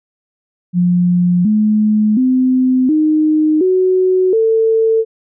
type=tone with pitch steps; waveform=sine; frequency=177.3 / 213.3 / 256.6 / 308.7 / 371.4 / 446.8 Hz; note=F3 / G#3 / C4 / D#4 / F#4 / A4; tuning=+26 / +46 / -34 / -14 / +7 / +27 cents; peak=-9 dBFS; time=0.73-5.05 s; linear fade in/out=50 ms; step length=720 ms; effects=none